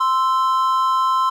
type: tone pair together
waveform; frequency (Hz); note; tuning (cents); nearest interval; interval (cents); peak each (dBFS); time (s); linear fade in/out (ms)
triangle; 1042 / 1321.2; C6 / E6; -7 / +4; major third; 411; -14 / -20; 0-1.3; 10
effects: none